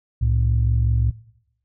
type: tone pair together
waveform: sine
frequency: 66.6 / 112.01 Hz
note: C2 / A2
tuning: +31 / +31 cents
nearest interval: major sixth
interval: 900 cents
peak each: -18 dBFS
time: 0.21-1.11 s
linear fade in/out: 10 ms
effects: noise-tail reverb RT60 0.8 s tail -20 dB re dry + tanh soft clip ceiling -10 dBFS